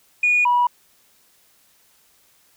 sine tone pair in turn, 2451 / 972.7 Hz, D#7 / B5, -27 / -27 cents, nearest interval octave + major third, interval 1600 cents, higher first, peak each -13 dBFS, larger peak neither, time 0.23-0.45 / 0.45-0.67 s, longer neither, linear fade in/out 5 ms, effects tanh soft clip ceiling -10 dBFS + white hiss -58 dBFS RMS until 2.56 s

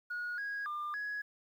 sine tone with pitch steps, 1448 / 1648 / 1198 / 1675 Hz, F#6 / G#6 / D6 / G#6, -38 / -14 / +34 / +14 cents, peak -34 dBFS, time 0.1-1.22 s, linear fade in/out 10 ms, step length 280 ms, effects tanh soft clip ceiling -33 dBFS + 11-bit

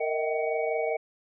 sine tone cluster, 462 / 625 / 650 / 767 / 2247 Hz, A#4 / D#5 / E5 / G5 / C#7, -16 / +8 / -24 / -38 / +23 cents, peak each -29 / -30 / -35 / -34 / -36 dBFS, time 0-0.97 s, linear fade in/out 10 ms, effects none

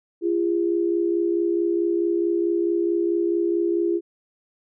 sine tone pair together, 341.3 / 405.9 Hz, F4 / G#4, -40 / -40 cents, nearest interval minor third, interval 300 cents, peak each -20 / -25 dBFS, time 0.21-4.01 s, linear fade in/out 50 ms, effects none

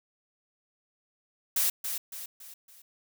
blue noise with echo, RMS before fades -26 dBFS, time 1.56-1.7 s, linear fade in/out 5 ms, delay 280 ms, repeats 4, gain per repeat -7 dB, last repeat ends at 2.82 s, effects none

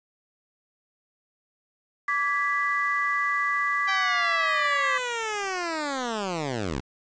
sine chord, G# diminished, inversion second, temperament equal with one note detuned, 1159.8 / 1661.2 / 1975.5 Hz, D6 / G#6 / B6, -22 / 0 / 0 cents, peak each -26 / -30 / -26 dBFS, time 2.08-4.98 s, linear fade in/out 5 ms
10% pulse linear sweep, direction down, 784 to 56 Hz, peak -19 dBFS, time 3.87-6.81 s, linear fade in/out 20 ms
effects resampled to 16000 Hz + 8-bit

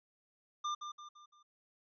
square tone with echo, 1197 Hz, D6, 33 cents sharp, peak -35 dBFS, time 0.64-0.75 s, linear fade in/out 10 ms, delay 170 ms, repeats 4, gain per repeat -7 dB, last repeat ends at 1.43 s, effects resampled to 16000 Hz

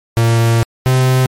45% pulse tone pair in turn, 115.3 / 129.18 Hz, A#2 / C3, -19 / -22 cents, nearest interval major second, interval 197 cents, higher second, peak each -9 dBFS, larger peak neither, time 0.17-0.63 / 0.86-1.26 s, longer first, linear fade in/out 0 ms, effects MP3 64 kbps

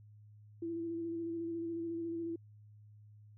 sine tone with vibrato, 334.1 Hz, E4, 23 cents sharp, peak -36 dBFS, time 0.62-2.36 s, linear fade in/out 5 ms, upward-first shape square, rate 14 Hz, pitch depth 18 cents each way, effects added 105 Hz sine -55 dBFS peak until 3.37 s

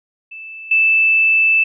sine tone with level steps, 2637 Hz, E7, in tune, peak -30 / -10 dBFS, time 0.31-1.64 s, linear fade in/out 10 ms, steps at 0.71 s, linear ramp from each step 5 ms, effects none

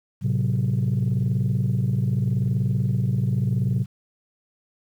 sine chord, F# diminished, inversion first, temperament equal with one note detuned, 110 / 130.81 / 185.96 Hz, A2 / C3 / F#3, 0 / 0 / +9 cents, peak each -22 / -21 / -25 dBFS, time 0.21-3.86 s, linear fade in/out 50 ms, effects tanh soft clip ceiling -15 dBFS + 9-bit

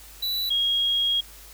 square / sine tone pair in turn, 3951 / 3280 Hz, B7 / G#7, 0 / -22 cents, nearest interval minor third, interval 322 cents, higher first, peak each -25 / -20 dBFS, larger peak second, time 0.22-0.5 / 0.5-1.21 s, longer second, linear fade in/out 10 ms, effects added 50 Hz sine -48 dBFS peak until 1.53 s + white hiss -47 dBFS RMS until 1.53 s

